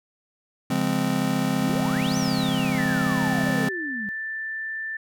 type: chord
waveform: square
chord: Db major seventh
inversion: none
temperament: just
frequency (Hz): 138.59 / 173.24 / 207.9 / 259.9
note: Db3 / F3 / Ab3 / C4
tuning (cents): 0 / -14 / +2 / -11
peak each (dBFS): -31 / -28 / -28 / -26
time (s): 0.7-3.69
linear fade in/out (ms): 5
type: exponential two-way sweep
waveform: sine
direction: up then down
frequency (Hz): 194.1 to 6150 to 194.1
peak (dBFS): -31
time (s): 1.61-4.09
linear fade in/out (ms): 0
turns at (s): 2.17
type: click train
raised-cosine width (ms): 5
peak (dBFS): -32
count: 35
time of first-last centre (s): 1.7-3.489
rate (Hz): 19
type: tone with pitch glide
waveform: sine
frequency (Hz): 1760 to 1772.2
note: A6 to A6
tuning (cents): 0 to +12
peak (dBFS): -28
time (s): 2.78-4.97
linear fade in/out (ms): 5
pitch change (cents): +12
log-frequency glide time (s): 3.33-4.8
effects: none